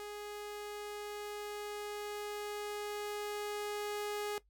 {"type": "tone with level ramp", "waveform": "sawtooth", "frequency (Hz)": 415.3, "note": "G#4", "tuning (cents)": 0, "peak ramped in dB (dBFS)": [-39, -32], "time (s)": [0, 4.38], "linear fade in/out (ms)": 0, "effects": ["noise-tail reverb RT60 0.1 s tail -17 dB re dry", "added 50 Hz sine -67 dBFS peak until 4.49 s"]}